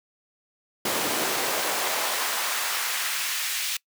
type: noise with high-pass filter sweep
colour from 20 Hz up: pink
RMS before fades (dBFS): -27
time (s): 0.85-3.77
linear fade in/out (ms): 5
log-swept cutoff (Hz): 280 to 2600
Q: 0.92
effects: noise-tail reverb RT60 0.1 s tail -23 dB re dry